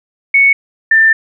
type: tone pair in turn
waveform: sine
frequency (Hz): 2217 / 1785.2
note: C#7 / A6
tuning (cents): 0 / +25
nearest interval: major third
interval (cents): 375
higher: first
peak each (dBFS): -5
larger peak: neither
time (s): 0.34-0.53 / 0.91-1.13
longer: second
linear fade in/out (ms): 5
effects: none